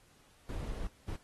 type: noise bursts at uneven times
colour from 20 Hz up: brown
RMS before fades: -38 dBFS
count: 2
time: 0.49-0.87 / 1.08-1.16 s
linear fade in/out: 2 ms
effects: pink hiss -65 dBFS RMS until 1.23 s + AAC 32 kbps

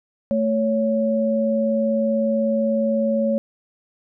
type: tone pair together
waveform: sine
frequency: 221.4 / 558 Hz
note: A3 / C#5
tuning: +11 / +11 cents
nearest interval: octave + major third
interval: 1600 cents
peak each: -20 dBFS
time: 0.31-3.38 s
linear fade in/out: 0 ms
effects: none

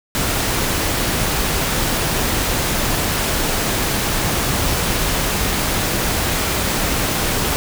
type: noise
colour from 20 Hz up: pink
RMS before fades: -19 dBFS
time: 0.15-7.56 s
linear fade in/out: 0 ms
effects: none

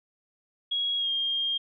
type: tone with pitch glide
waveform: sine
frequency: 3312 to 3218 Hz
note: G#7 to G7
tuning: -5 to +45 cents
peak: -25 dBFS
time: 0.71-1.58 s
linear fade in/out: 10 ms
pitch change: -50 cents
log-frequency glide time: 0.97-1.1 s
effects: none

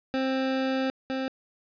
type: tone pair in turn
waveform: 25% pulse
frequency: 263.9 / 263.9 Hz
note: C4 / C4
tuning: +15 / +15 cents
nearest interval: unison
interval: 0 cents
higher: neither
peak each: -21 / -24 dBFS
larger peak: first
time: 0.14-0.9 / 1.1-1.28 s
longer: first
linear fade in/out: 0 ms
effects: resampled to 11025 Hz + 10-bit

